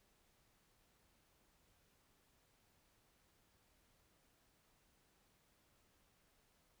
silence, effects pink hiss -75 dBFS RMS until 6.8 s

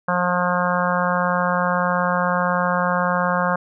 harmonic tone, 178.4 Hz, F3, 37 cents sharp, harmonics 1 / 3 / 4 / 5 / 6 / 7 / 8 / 9, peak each -24 / -24 / -27 / -27 / -24 / -27 / -27 / -28 dBFS, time 0.08-3.56 s, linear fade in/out 5 ms, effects none

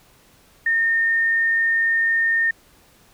sine tone, 1826 Hz, A#6, 36 cents flat, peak -16 dBFS, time 0.66-2.51 s, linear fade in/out 5 ms, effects pink hiss -54 dBFS RMS until 3.13 s

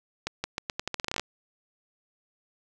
accelerating click train, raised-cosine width 0.2 ms, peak -12 dBFS, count 15, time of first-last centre 0.27-1.196 s, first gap 170 ms, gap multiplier 0.83, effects none

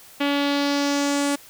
sawtooth tone with low-pass filter sweep, 284.3 Hz, C#4, 44 cents sharp, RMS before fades -22 dBFS, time 0.2-1.36 s, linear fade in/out 10 ms, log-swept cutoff 3000 to 9100 Hz, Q 2.3, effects white hiss -47 dBFS RMS until 1.49 s

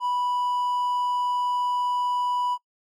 triangle tone, 985 Hz, B5, 5 cents flat, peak -21 dBFS, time 0-2.58 s, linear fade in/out 50 ms, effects noise-tail reverb RT60 0.1 s tail -23 dB re dry + AAC 48 kbps

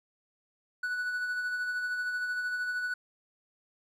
triangle tone with tremolo, 1480 Hz, F#6, in tune, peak -27 dBFS, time 0.83-2.94 s, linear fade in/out 5 ms, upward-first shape sine, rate 13 Hz, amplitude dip 35%, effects none

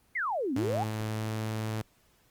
sine exponential two-way sweep, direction down then up, 2217 to 246.9 to 868 Hz, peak -28 dBFS, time 0.15-0.84 s, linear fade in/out 10 ms, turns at 0.54 s
sawtooth tone with pitch glide, 108.6 to 109.55 Hz, A2 to A2, -22 to -7 cents, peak -27 dBFS, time 0.56-1.82 s, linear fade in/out 5 ms, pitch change +15 cents, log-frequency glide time 1.03-1.32 s
effects pink hiss -66 dBFS RMS until 2.3 s + Opus 24 kbps

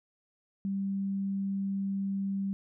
sine tone, 196 Hz, G3, in tune, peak -29 dBFS, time 0.65-2.53 s, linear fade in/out 0 ms, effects none

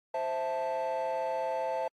triangle chord, A minor, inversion first, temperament equal, 523.3 / 659.3 / 880 Hz, C5 / E5 / A5, 0 / 0 / 0 cents, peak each -31 dBFS, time 0.14-1.88 s, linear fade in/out 5 ms, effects tanh soft clip ceiling -24 dBFS + AAC 64 kbps

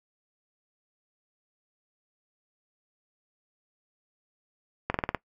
slowing click train, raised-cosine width 0.5 ms, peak -11 dBFS, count 6, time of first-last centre 4.9-5.147 s, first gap 43 ms, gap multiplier 1.07, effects noise-tail reverb RT60 0.1 s tail -21 dB re dry

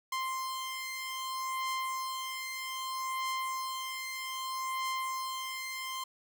sawtooth beating tone pair, 1046.5 / 1047.13 Hz, C6 / C6, 0 / +1 cents, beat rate 0.63 Hz, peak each -36 / -32 dBFS, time 0.12-6.04 s, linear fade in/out 5 ms, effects none

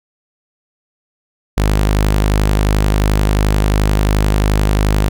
sawtooth tone, 51.4 Hz, G#1, 17 cents flat, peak -7 dBFS, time 1.57-5.09 s, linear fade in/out 10 ms, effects none

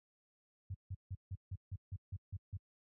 sine tone bursts, 94.1 Hz, F#2, 30 cents sharp, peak -38 dBFS, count 10, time 0.7-2.57 s, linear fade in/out 5 ms, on 43 ms, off 160 ms, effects high-pass 60 Hz 12 dB/octave

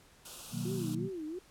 white band-stop noise, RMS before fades -46 dBFS, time 0.25-0.95 s, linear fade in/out 5 ms, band 1500 to 2500 Hz, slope 96 dB/octave
sine chord, B major seventh, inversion none, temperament equal, 123.47 / 155.56 / 185 / 233.1 Hz, B2 / D#3 / F#3 / A#3, 0 / 0 / 0 / 0 cents, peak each -39 dBFS, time 0.51-1.1 s, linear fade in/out 50 ms
sine tone with vibrato, 344.3 Hz, F4, 25 cents flat, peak -37 dBFS, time 0.65-1.39 s, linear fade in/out 5 ms, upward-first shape sine, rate 2.9 Hz, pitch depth 210 cents each way
effects pink hiss -61 dBFS RMS until 1.5 s + low-pass 12000 Hz 12 dB/octave

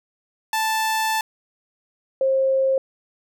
sawtooth / sine tone pair in turn, 880 / 533 Hz, A5 / C5, 0 / +32 cents, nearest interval major sixth, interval 868 cents, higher first, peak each -16 dBFS, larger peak neither, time 0.53-1.21 / 2.21-2.78 s, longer first, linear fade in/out 2 ms, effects none

